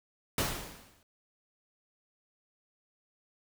pink noise with exponential decay, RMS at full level -28 dBFS, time 0.38-1.03 s, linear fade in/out 2 ms, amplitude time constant 140 ms, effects none

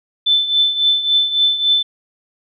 sine tone with tremolo, 3524 Hz, A7, 2 cents sharp, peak -9 dBFS, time 0.26-1.83 s, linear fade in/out 10 ms, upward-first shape triangle, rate 3.6 Hz, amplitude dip 75%, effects none

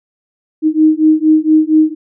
sine beating tone pair, 309.8 / 314.1 Hz, D#4 / D#4, -7 / +16 cents, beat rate 4.3 Hz, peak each -10 dBFS, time 0.62-1.95 s, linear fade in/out 50 ms, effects none

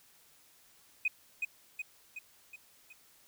triangle tone with echo, 2502 Hz, D#7, 9 cents sharp, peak -23 dBFS, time 1.05-1.08 s, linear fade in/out 5 ms, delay 370 ms, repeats 5, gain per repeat -5 dB, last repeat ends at 2.93 s, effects tanh soft clip ceiling -25 dBFS + white hiss -63 dBFS RMS until 3.27 s

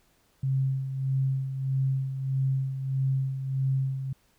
sine tone with tremolo, 133.8 Hz, C3, 39 cents sharp, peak -22 dBFS, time 0.43-4.13 s, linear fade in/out 5 ms, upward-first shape sine, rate 1.6 Hz, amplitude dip 60%, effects pink hiss -66 dBFS RMS until 4.38 s

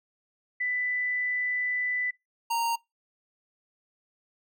sine / square tone pair in turn, 1990 / 927.3 Hz, B6 / A#5, +13 / -9 cents, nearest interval octave + minor second, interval 1322 cents, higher first, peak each -26 / -26 dBFS, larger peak neither, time 0.6-2.11 / 2.5-2.76 s, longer first, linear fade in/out 10 ms, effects noise-tail reverb RT60 0.2 s tail -24 dB re dry

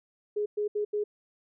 sine tone bursts at uneven times, 417.1 Hz, G#4, 7 cents sharp, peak -26 dBFS, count 4, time 0.36-0.46 / 0.57-0.68 / 0.75-0.85 / 0.93-1.04 s, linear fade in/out 10 ms, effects none

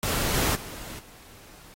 pink noise with level steps, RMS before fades -27 / -25 / -40 / -50 dBFS, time 0.03-1.74 s, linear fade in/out 0 ms, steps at 0.34 / 0.55 / 0.99 s, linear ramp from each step 2 ms, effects AAC 48 kbps

